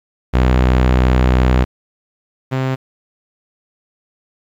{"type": "tone pair in turn", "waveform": "sawtooth", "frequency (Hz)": [63, 131.35], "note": ["B1", "C3"], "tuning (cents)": [35, 7], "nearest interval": "octave + minor second", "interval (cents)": 1272, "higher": "second", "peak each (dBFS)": [-6, -12], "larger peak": "first", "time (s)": [[0.33, 1.65], [2.51, 2.76]], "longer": "first", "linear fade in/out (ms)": 20, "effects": ["low-pass 3000 Hz 12 dB/octave", "8-bit"]}